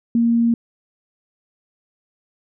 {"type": "tone", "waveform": "sine", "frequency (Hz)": 233.1, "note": "A#3", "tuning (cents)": 0, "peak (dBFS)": -13, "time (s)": [0.15, 0.54], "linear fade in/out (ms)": 2, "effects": []}